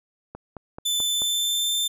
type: click train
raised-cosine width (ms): 1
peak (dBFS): -22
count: 5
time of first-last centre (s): 0.35-1.22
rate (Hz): 4.6
type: tone with pitch glide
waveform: sawtooth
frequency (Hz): 3520 to 3565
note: A7 to A7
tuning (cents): 0 to +22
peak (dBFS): -19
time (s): 0.85-1.88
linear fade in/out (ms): 10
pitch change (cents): +22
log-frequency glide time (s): 1.04-1.73
effects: none